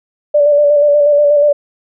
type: tone with vibrato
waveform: sine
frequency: 584 Hz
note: D5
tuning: 10 cents flat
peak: -6 dBFS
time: 0.34-1.53 s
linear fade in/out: 10 ms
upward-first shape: square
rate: 8.3 Hz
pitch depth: 24 cents each way
effects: none